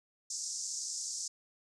pink band-pass noise, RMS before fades -39 dBFS, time 0.3-1.28 s, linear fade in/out 5 ms, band 5300 to 7900 Hz, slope 48 dB/octave, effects none

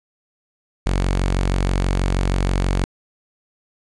sawtooth tone, 46.25 Hz, F#1, in tune, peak -13 dBFS, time 0.86-2.84 s, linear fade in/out 0 ms, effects resampled to 22050 Hz + 8-bit

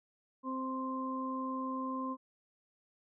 harmonic tone, 261.6 Hz, C4, in tune, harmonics 1 / 2 / 4, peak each -37 / -45 / -38 dBFS, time 0.43-2.17 s, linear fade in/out 50 ms, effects none

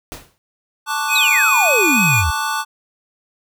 pink noise with exponential decay, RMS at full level -29 dBFS, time 0.12-0.38 s, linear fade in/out 0 ms, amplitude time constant 56 ms
square chord, D major seventh, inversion second, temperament equal, 880 / 1108.7 / 1174.7 / 1480 Hz, A5 / C#6 / D6 / F#6, 0 / 0 / 0 / 0 cents, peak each -24 / -28 / -25 / -25 dBFS, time 0.86-2.65 s, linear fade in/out 50 ms
square tone with vibrato, 2489 Hz, D#7, in tune, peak -15 dBFS, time 1.08-2.24 s, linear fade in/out 50 ms, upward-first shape sine, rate 3.4 Hz, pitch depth 34 cents each way
sine exponential sweep, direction down, 4168 to 69.3 Hz, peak -16 dBFS, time 1.15-2.31 s, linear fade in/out 10 ms
effects none

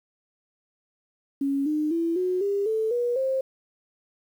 sine tone with pitch steps, 277.2 / 304 / 333.5 / 365.8 / 401.2 / 440 / 482.6 / 529.4 Hz, C#4 / D#4 / E4 / F#4 / G4 / A4 / B4 / C5, 0 / -40 / +20 / -20 / +40 / 0 / -40 / +20 cents, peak -22 dBFS, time 1.41-3.41 s, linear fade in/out 5 ms, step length 250 ms, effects 9-bit

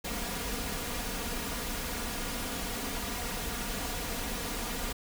pink noise with comb filter, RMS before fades -35 dBFS, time 0.04-4.93 s, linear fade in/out 10 ms, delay 4.2 ms, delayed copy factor +0.6, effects none

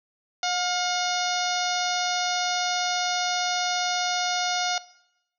harmonic tone with a mistuned harmonic, 721 Hz, F#5, 45 cents flat, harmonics 1 / 2 / 3 / 4 / 5 / 6 / 7 / 8 / 9, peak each -27 / -32 / -34 / -35 / -33 / -34 / -34 / -34 / -39 dBFS, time 0.43-4.78 s, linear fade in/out 2 ms, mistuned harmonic 2, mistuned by -32 cents, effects noise-tail reverb RT60 0.8 s tail -19 dB re dry

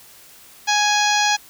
harmonic tone, 832 Hz, G#5, 3 cents sharp, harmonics 1 / 2 / 3 / 4 / 5 / 6 / 7 / 8, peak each -19 / -22 / -24 / -25 / -26 / -27 / -27 / -28 dBFS, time 0.67-1.37 s, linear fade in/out 20 ms, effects white hiss -46 dBFS RMS until 1.49 s

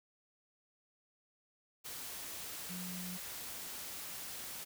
sine tone in noise, 181 Hz, F#3, 38 cents flat, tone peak -43 dBFS, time 2.69-3.18 s, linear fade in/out 20 ms, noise white, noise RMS -45 dBFS, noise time 1.84-4.65 s, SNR -1 dB, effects none

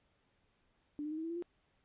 sine tone with pitch steps, 294.8 / 303.1 / 311.6 / 320.4 / 329.4 / 338.6 / 348.2 Hz, D4 / D#4 / D#4 / E4 / E4 / E4 / F4, +7 / -45 / +3 / -49 / -1 / +46 / -5 cents, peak -37 dBFS, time 0.99-1.424 s, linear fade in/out 0 ms, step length 62 ms, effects pink hiss -75 dBFS RMS until 1.84 s + resampled to 8000 Hz

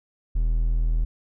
triangle tone, 40.5 Hz, E1, 30 cents flat, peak -17 dBFS, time 0.35-1.05 s, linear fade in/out 10 ms, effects none

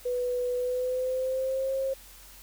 sine tone with pitch glide, 493.9 to 535.5 Hz, B4 to C5, 0 to +40 cents, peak -26 dBFS, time 0.05-1.94 s, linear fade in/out 10 ms, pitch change +140 cents, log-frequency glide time 0.55-1.72 s, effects added 45 Hz sine -53 dBFS peak until 2.42 s + white hiss -51 dBFS RMS until 2.42 s

